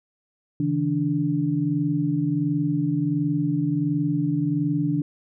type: tone cluster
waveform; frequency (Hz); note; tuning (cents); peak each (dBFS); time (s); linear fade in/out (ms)
sine; 140 / 161.4 / 291.5; C#3 / E3 / D4; +18 / -36 / -13; -27 / -25 / -23; 0.6-5.02; 2
effects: none